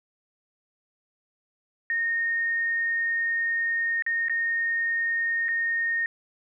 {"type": "tone with dropouts", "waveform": "sine", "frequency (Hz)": 1845, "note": "A#6", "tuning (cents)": -18, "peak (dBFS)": -23, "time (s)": [1.9, 6.06], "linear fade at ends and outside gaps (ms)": 1, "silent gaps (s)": [[4.023, 4.064], [4.284, 4.296], [5.484, 5.488]], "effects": []}